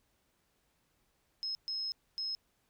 sine tone bursts at uneven times, 5160 Hz, E8, 38 cents flat, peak -34 dBFS, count 3, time 1.43-1.55 / 1.68-1.92 / 2.18-2.35 s, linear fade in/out 0 ms, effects pink hiss -75 dBFS RMS until 2.69 s

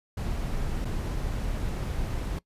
brown noise with dropouts, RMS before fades -30 dBFS, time 0.17-2.39 s, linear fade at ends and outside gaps 5 ms, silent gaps 0.848-0.852 s, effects noise-tail reverb RT60 0.1 s tail -21 dB re dry + resampled to 32000 Hz

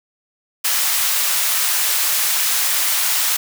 white high-pass noise, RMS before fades -18 dBFS, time 0.64-3.37 s, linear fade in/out 10 ms, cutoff 950 Hz, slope 12 dB/octave, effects none

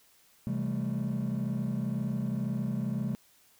triangle chord, A minor seventh, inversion first, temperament just, 132 / 165 / 198 / 220 Hz, C3 / E3 / G3 / A3, +16 / +2 / +18 / 0 cents, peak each -31 / -35 / -31 / -31 dBFS, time 0.47-3.15 s, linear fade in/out 0 ms, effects tanh soft clip ceiling -23 dBFS + white hiss -63 dBFS RMS until 3.59 s

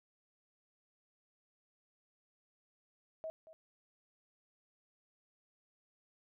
sine tone with echo, 640 Hz, D#5, 49 cents sharp, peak -39 dBFS, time 3.24-3.3 s, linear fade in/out 0 ms, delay 230 ms, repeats 1, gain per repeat -15 dB, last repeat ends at 3.53 s, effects none

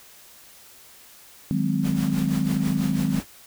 sine chord, Ab dominant seventh, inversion second, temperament just, 155.74 / 186.89 / 207.7 / 259.6 Hz, Eb3 / Gb3 / Ab3 / C4, +2 / +18 / 0 / -13 cents, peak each -26 dBFS, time 1.51-3.2 s, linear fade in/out 0 ms
pink noise with tremolo, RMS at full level -34 dBFS, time 1.82-3.26 s, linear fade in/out 50 ms, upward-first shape triangle, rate 6.1 Hz, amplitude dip 75%
effects white hiss -49 dBFS RMS until 3.46 s

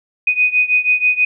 sine beating tone pair, 2489 / 2495.2 Hz, D#7 / D#7, 0 / +4 cents, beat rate 6.2 Hz, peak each -14 / -16 dBFS, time 0.27-1.25 s, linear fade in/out 5 ms, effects none

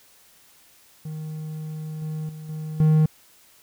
triangle tone with level steps, 155.6 Hz, D#3, in tune, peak -28 / -25 / -33 / -27 / -12 dBFS, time 1.05-3.06 s, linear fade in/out 5 ms, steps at 2.02 / 2.29 / 2.49 / 2.8 s, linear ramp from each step 2 ms, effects white hiss -55 dBFS RMS until 3.62 s

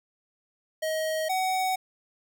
square tone pair in turn, 631 / 750.4 Hz, D#5 / F#5, +24 / +24 cents, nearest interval minor third, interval 300 cents, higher second, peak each -27 / -25 dBFS, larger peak second, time 0.82-1.29 / 1.29-1.76 s, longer neither, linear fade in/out 10 ms, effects none

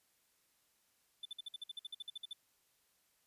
triangle tone bursts, 3520 Hz, A7, in tune, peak -40 dBFS, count 15, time 1.23-2.332 s, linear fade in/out 5 ms, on 24 ms, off 53 ms, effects white hiss -75 dBFS RMS until 3.26 s + resampled to 32000 Hz

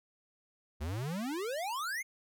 square exponential sweep, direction up, 69.3 to 2217 Hz, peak -35 dBFS, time 0.8-2.03 s, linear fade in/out 20 ms, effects none

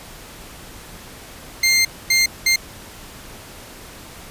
20% pulse tone bursts at uneven times, 2101 Hz, C7, 7 cents sharp, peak -8 dBFS, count 3, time 1.63-1.85 / 2.1-2.26 / 2.46-2.56 s, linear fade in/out 5 ms, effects pink hiss -39 dBFS RMS until 4.3 s + resampled to 32000 Hz

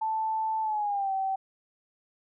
sine tone with pitch glide, 880 to 770.5 Hz, A5 to G5, 0 to -30 cents, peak -26 dBFS, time 0.01-1.36 s, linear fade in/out 10 ms, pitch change -230 cents, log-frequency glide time 0.62-1.12 s, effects none

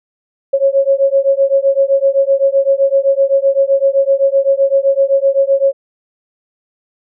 sine beating tone pair, 544 / 551.8 Hz, C#5 / C#5, -33 / -8 cents, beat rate 7.8 Hz, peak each -12 dBFS, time 0.53-5.73 s, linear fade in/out 10 ms, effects none

